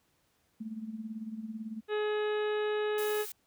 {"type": "tone with tremolo", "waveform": "sine", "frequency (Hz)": 220, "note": "A3", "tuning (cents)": 0, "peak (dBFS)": -34, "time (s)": [0.6, 1.81], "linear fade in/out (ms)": 10, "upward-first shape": "sine", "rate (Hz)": 18, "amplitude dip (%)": 70}
{"type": "harmonic tone", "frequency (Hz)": 422.5, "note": "G#4", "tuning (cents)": 30, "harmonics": [1, 2, 3, 4, 5, 6, 7, 8, 9], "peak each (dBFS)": [-29, -42, -43, -41, -51, -48, -49, -57, -49], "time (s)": [1.88, 3.26], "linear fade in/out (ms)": 50}
{"type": "noise", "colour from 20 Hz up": "blue", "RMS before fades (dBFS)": -42, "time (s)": [2.98, 3.32], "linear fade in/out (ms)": 2}
{"effects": ["pink hiss -72 dBFS RMS until 3.46 s", "high-pass 60 Hz 12 dB/octave"]}